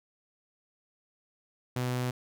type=tone; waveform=sawtooth; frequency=125.1 Hz; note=B2; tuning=23 cents sharp; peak=-25 dBFS; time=1.76-2.11 s; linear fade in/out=5 ms; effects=none